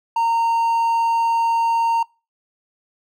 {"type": "tone", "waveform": "triangle", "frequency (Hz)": 921, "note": "A#5", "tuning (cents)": -21, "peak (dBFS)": -14, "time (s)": [0.16, 2.03], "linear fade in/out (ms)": 5, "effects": ["noise-tail reverb RT60 0.3 s tail -24 dB re dry"]}